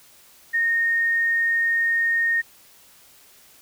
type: tone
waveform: sine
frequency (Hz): 1846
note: A#6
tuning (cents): -17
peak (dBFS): -18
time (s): 0.53-2.42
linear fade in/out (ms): 20
effects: white hiss -52 dBFS RMS until 3.61 s